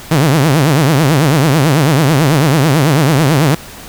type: tone with vibrato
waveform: sawtooth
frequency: 146.83 Hz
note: D3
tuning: in tune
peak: -4 dBFS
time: 0.11-3.55 s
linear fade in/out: 5 ms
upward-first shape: triangle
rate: 9.1 Hz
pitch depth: 270 cents each way
effects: pink hiss -32 dBFS RMS until 3.88 s